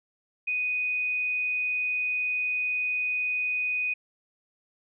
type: tone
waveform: sine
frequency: 2489 Hz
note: D#7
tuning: in tune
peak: -25 dBFS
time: 0.47-3.94 s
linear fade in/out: 10 ms
effects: none